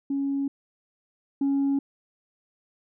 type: tone pair in turn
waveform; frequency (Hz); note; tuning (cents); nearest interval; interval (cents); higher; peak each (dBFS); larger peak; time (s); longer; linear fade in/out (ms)
sine; 277.2 / 277.2; C#4 / C#4; 0 / 0; unison; 0; neither; -23 / -19; second; 0.1-0.48 / 1.41-1.79; neither; 5
effects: tanh soft clip ceiling -19 dBFS